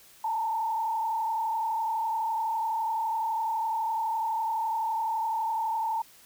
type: tone with frequency modulation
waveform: sine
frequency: 894 Hz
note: A5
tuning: 27 cents sharp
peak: -26 dBFS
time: 0.24-6.02 s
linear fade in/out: 5 ms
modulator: 31.9 Hz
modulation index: 1.1
effects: white hiss -55 dBFS RMS until 6.25 s